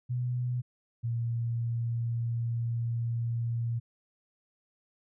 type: tone pair in turn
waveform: sine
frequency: 123.6 / 116.94 Hz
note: B2 / A#2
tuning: +2 / +6 cents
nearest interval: minor second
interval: 96 cents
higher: first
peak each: -28 dBFS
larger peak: neither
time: 0.09-0.62 / 1.03-3.8 s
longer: second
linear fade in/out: 20 ms
effects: none